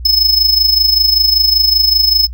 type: tone with amplitude modulation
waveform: square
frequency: 5200 Hz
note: E8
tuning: 24 cents flat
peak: -6 dBFS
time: 0.05-2.27 s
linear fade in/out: 5 ms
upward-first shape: sine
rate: 25.2 Hz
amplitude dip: 70%
effects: noise-tail reverb RT60 0.1 s tail -25 dB re dry + added 60 Hz sine -23 dBFS peak until 2.33 s